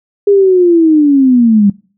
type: linear sweep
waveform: sine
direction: down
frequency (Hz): 409.2 to 196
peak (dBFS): -4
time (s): 0.27-1.7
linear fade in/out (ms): 5
effects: noise-tail reverb RT60 0.4 s tail -23 dB re dry